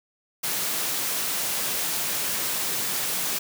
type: high-pass noise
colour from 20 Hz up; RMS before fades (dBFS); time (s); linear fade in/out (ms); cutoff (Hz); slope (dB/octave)
white; -27; 0.43-3.39; 10; 110; 96
effects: none